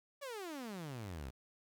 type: exponential sweep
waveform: sawtooth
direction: down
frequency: 590 to 60 Hz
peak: -39 dBFS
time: 0.21-1.31 s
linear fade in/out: 20 ms
effects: 11-bit